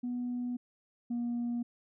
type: tone pair in turn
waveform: sine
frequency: 245.3 / 238.7 Hz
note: B3 / A#3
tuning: -12 / +41 cents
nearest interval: unison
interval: 47 cents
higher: first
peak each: -31 / -29 dBFS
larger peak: second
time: 0.03-0.57 / 1.1-1.63 s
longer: first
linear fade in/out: 10 ms
effects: tanh soft clip ceiling -29 dBFS